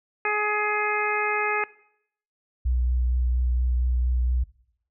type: harmonic tone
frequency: 420.2 Hz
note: G#4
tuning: 20 cents sharp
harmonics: 1 / 2 / 3 / 4 / 5 / 6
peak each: -29 / -29 / -29 / -29 / -29 / -29 dBFS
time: 0.25-1.64 s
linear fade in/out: 2 ms
type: tone with vibrato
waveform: sine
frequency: 61.74 Hz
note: B1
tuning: in tune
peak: -20 dBFS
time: 2.65-4.44 s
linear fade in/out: 10 ms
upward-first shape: triangle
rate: 4.3 Hz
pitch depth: 20 cents each way
effects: noise-tail reverb RT60 0.7 s tail -20 dB re dry